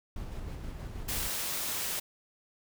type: noise with tremolo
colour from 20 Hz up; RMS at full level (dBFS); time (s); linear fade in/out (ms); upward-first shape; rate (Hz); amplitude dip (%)
brown; -38; 0.16-1.28; 2; square; 6.3; 25
type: noise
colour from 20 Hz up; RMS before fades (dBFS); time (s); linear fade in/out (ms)
white; -34; 1.08-2; 10
effects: none